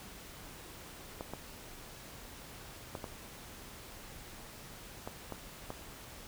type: clicks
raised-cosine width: 1 ms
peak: -25 dBFS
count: 7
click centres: 1.209 / 1.336 / 2.952 / 3.042 / 5.075 / 5.323 / 5.704 s
effects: pink hiss -50 dBFS RMS until 6.27 s